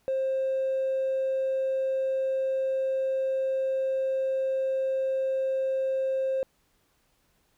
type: tone with hard clipping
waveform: sine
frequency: 530 Hz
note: C5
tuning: 22 cents sharp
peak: -25 dBFS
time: 0.08-6.43 s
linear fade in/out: 0 ms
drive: 1 dB
effects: pink hiss -69 dBFS RMS until 7.57 s